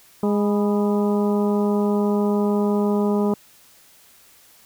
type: harmonic tone with a mistuned harmonic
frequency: 206.1 Hz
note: G#3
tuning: 13 cents flat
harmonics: 1 / 2 / 3 / 4 / 5 / 6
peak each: -19 / -22 / -30 / -32 / -33 / -37 dBFS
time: 0.23-3.34 s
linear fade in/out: 2 ms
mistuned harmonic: 5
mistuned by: -70 cents
effects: white hiss -52 dBFS RMS until 4.65 s